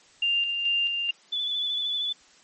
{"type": "tone with tremolo", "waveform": "sine", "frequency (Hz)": 2794, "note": "F7", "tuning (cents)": 0, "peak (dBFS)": -21, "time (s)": [0.22, 1.11], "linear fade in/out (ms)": 5, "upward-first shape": "square", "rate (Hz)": 2.3, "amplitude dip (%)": 40}
{"type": "tone with vibrato", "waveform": "sine", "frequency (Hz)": 3464, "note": "A7", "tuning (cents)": -28, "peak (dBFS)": -25, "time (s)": [1.32, 2.13], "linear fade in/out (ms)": 10, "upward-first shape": "sine", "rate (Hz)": 13, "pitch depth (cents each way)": 28}
{"effects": ["white hiss -56 dBFS RMS until 2.43 s", "MP3 32 kbps"]}